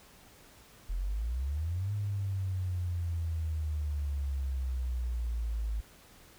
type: exponential two-way sweep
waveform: sine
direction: up then down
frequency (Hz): 41.2 to 103.83 to 53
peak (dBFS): -30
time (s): 0.89-5.81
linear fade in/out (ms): 10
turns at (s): 1.93
effects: pink hiss -57 dBFS RMS until 6.38 s